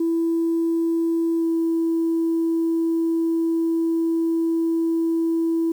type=tone with pitch glide; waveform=sine; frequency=331.8 to 329.9 Hz; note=E4 to E4; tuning=+11 to +1 cents; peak=-17 dBFS; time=0-5.72 s; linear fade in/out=5 ms; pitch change=-10 cents; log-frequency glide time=1.37-1.44 s; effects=tanh soft clip ceiling -15 dBFS + 8-bit